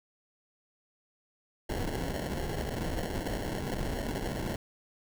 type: noise with sample-and-hold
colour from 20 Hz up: pink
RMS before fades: -34 dBFS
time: 1.69-4.56 s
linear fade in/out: 5 ms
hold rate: 1225 Hz
effects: none